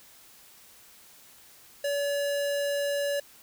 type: tone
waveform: square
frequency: 570 Hz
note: C#5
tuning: 48 cents sharp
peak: -27 dBFS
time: 1.84-3.2 s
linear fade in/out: 5 ms
effects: white hiss -54 dBFS RMS until 3.42 s